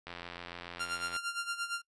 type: click train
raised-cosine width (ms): 0.3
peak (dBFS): -26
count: 96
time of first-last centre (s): 0.07-1.163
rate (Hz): 86.9
type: tone with tremolo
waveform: sawtooth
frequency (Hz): 1391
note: F6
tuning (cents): -7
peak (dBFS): -28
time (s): 0.79-1.82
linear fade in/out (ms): 20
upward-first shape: sine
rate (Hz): 8.7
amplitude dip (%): 75
effects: noise-tail reverb RT60 0.1 s tail -25 dB re dry + resampled to 24000 Hz